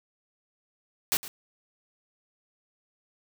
white noise with echo, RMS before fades -25 dBFS, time 1.12-1.17 s, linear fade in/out 0 ms, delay 110 ms, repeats 1, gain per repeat -15 dB, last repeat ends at 1.28 s, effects none

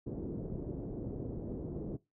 white low-pass noise, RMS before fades -40 dBFS, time 0.06-1.97 s, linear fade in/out 10 ms, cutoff 400 Hz, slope 24 dB/octave, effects noise-tail reverb RT60 0.2 s tail -19 dB re dry

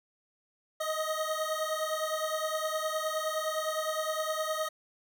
25% pulse beating tone pair, 622.3 / 632 Hz, D#5 / D#5, 0 / +27 cents, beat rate 9.7 Hz, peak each -29 / -30 dBFS, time 0.8-4.69 s, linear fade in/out 10 ms, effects none

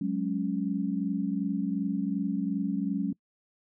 sine chord, F# suspended second, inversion none, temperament equal, 185 / 207.7 / 277.2 Hz, F#3 / G#3 / C#4, 0 / 0 / 0 cents, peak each -31 dBFS, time 0.01-3.13 s, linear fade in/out 5 ms, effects noise-tail reverb RT60 0.1 s tail -24 dB re dry

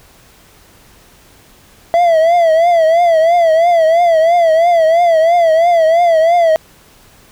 triangle tone with vibrato, 667 Hz, E5, 20 cents sharp, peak -5 dBFS, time 1.94-6.56 s, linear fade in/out 0 ms, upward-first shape triangle, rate 3 Hz, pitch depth 110 cents each way, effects pink hiss -45 dBFS RMS until 7.31 s

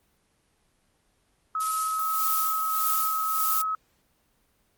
sine tone, 1282 Hz, E6, 49 cents flat, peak -25 dBFS, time 1.55-3.75 s, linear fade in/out 2 ms
violet noise with tremolo, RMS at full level -26 dBFS, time 1.6-3.62 s, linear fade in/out 5 ms, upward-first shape sine, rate 1.7 Hz, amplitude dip 60%
effects pink hiss -68 dBFS RMS until 4.77 s + Opus 24 kbps

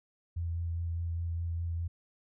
sine tone with vibrato, 84.4 Hz, E2, 41 cents sharp, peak -31 dBFS, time 0.36-1.88 s, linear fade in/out 10 ms, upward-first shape sine, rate 4.9 Hz, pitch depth 16 cents each way, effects none

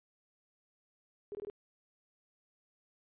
sine tone bursts, 410 Hz, G#4, 22 cents flat, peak -39 dBFS, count 4, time 1.32-1.499 s, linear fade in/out 0 ms, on 29 ms, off 21 ms, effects resampled to 8000 Hz

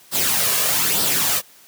white noise with flanger, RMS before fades -19 dBFS, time 0.11-1.42 s, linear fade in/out 50 ms, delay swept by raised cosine 0.22 to 1.82 ms, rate 1.1 Hz, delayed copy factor +0.5, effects white hiss -49 dBFS RMS until 1.67 s + high-pass 100 Hz 12 dB/octave

